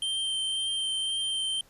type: tone with vibrato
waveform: square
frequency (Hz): 3136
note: G7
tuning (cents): 0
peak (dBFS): -28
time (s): 0.02-1.61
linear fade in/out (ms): 2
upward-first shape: sine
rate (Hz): 1.9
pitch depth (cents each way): 10
effects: pink hiss -60 dBFS RMS until 1.69 s + resampled to 32000 Hz